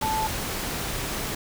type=tone in noise; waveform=sine; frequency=874 Hz; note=A5; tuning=12 cents flat; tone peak=-24 dBFS; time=0.02-0.27 s; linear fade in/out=5 ms; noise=pink; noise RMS=-30 dBFS; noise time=0.01-1.35 s; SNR=+3 dB; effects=none